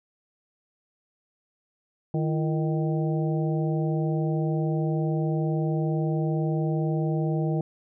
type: harmonic tone with a mistuned harmonic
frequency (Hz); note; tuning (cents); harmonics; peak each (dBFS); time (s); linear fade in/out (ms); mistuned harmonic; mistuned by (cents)
155.56; D#3; 0; 1 / 2 / 3 / 4 / 5; -24 / -30 / -34 / -36 / -38; 2.14-7.61; 2; 2; +130
effects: none